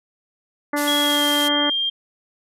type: harmonic tone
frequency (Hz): 291.6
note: D4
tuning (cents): -12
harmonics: 1 / 2 / 3 / 4 / 5 / 6 / 7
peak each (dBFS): -23 / -26 / -28 / -29 / -30 / -31 / -31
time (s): 0.73-1.7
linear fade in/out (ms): 5
type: band-pass noise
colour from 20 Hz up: white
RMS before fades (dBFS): -30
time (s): 0.76-1.49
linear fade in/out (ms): 20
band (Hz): 2400 to 14000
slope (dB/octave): 96
type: tone with pitch glide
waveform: sine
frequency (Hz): 3308 to 3197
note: G#7 to G7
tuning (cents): -8 to +33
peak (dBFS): -19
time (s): 0.87-1.9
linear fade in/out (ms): 10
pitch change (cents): -59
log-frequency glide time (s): 1.01-1.25
effects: none